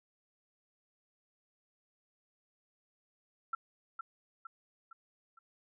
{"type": "tone with echo", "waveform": "sine", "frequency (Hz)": 1344, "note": "E6", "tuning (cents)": 33, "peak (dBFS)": -31, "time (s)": [3.53, 3.55], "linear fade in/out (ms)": 5, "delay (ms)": 460, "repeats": 4, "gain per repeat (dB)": -6, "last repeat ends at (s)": 5.39, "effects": []}